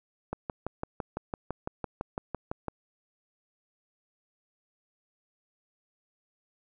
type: click train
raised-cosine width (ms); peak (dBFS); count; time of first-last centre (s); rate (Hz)
1; -18; 15; 0.33-2.683; 5.95
effects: none